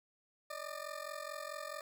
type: ring-modulated tone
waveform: 20% pulse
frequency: 601 Hz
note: D5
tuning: 40 cents sharp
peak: -34 dBFS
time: 0.5-1.81 s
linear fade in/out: 2 ms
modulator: 22.3 Hz
effects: none